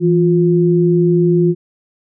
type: tone pair together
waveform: sine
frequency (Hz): 166.58 / 353.2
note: E3 / F4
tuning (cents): +18 / +20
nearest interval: octave + minor second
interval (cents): 1302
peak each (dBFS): -12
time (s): 0-1.55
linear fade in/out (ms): 50
effects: none